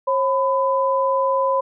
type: tone pair together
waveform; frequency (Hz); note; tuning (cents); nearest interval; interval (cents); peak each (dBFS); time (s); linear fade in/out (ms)
sine; 540 / 1004.2; C#5 / B5; -45 / +29; major seventh; 1074; -19; 0.07-1.61; 10
effects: none